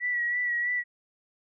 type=tone with vibrato; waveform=sine; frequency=1940 Hz; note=B6; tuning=31 cents flat; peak=-25 dBFS; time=0-0.84 s; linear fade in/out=50 ms; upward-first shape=sine; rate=3.1 Hz; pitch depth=33 cents each way; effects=none